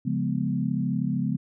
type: chord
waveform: sine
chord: C# dominant seventh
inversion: none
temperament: equal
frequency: 138.59 / 174.61 / 207.7 / 246.9 Hz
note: C#3 / E#3 / G#3 / B3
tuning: 0 / 0 / 0 / 0 cents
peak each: -29 dBFS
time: 0.05-1.37 s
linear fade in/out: 10 ms
effects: none